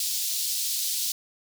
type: high-pass noise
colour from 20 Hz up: pink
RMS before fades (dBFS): -28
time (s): 0-1.12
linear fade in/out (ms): 2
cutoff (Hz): 3900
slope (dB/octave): 24
effects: none